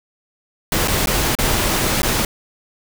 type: noise with dropouts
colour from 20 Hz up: pink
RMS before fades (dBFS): -18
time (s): 0.72-2.25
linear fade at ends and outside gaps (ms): 2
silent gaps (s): 0.876-0.881 / 1.059-1.071 / 1.352-1.387 / 2.02-2.03
effects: none